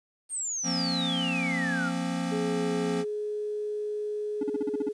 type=exponential sweep; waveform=sine; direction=down; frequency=8870 to 1318.5 Hz; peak=-29 dBFS; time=0.29-1.92 s; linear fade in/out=50 ms
type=chord; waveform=square; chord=F suspended fourth; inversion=none; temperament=equal with one note detuned; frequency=174.61 / 233.1 / 266 Hz; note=F3 / Bb3 / C4; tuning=0 / 0 / +29 cents; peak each=-32 / -35 / -33 dBFS; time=0.63-3.05 s; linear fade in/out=50 ms
type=tone with pitch glide; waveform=sine; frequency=422.7 to 420.3 Hz; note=G#4 to G#4; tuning=+31 to +21 cents; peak=-29 dBFS; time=2.31-4.93 s; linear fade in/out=20 ms; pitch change=-10 cents; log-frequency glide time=2.44-3 s
type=tone bursts; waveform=triangle; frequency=286.8 Hz; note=D4; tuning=41 cents flat; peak=-24 dBFS; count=8; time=4.41-4.889 s; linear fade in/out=5 ms; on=24 ms; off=41 ms
effects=resampled to 22050 Hz + 10-bit